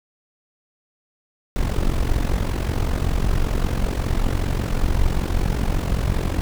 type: noise with amplitude modulation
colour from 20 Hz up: brown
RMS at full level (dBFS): -17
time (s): 1.56-6.41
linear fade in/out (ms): 0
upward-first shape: sine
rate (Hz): 45.2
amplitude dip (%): 75
effects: none